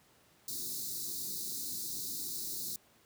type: band-stop noise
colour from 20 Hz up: white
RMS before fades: -39 dBFS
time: 0.48-2.76 s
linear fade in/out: 2 ms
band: 410 to 3800 Hz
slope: 96 dB/octave
effects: pink hiss -65 dBFS RMS until 3.05 s + high-pass 100 Hz 12 dB/octave